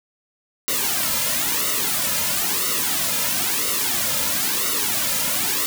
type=noise with flanger; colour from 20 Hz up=white; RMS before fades=-22 dBFS; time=0.68-5.66 s; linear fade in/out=0 ms; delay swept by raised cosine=1.2 to 2.7 ms; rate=1 Hz; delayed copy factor=-0.85; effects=none